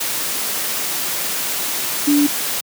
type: tone in noise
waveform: sine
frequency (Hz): 290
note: D4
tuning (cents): -22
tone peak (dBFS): -11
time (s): 2.07-2.27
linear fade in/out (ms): 10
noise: white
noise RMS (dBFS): -22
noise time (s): 0-2.61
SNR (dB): +8
effects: high-pass 150 Hz 12 dB/octave